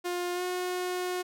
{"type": "tone with pitch glide", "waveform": "sawtooth", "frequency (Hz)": [354.4, 362.1], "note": ["F4", "F#4"], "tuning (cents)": [25, -37], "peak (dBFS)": -26, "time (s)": [0.04, 1.23], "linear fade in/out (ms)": 20, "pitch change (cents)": 38, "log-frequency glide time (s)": [0.34, 0.42], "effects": []}